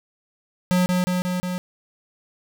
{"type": "tone with echo", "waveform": "square", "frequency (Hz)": 181, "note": "F#3", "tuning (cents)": -38, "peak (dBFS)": -17, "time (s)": [0.71, 0.86], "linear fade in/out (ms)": 0, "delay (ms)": 180, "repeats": 4, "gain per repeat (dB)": -2, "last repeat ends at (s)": 1.58, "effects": []}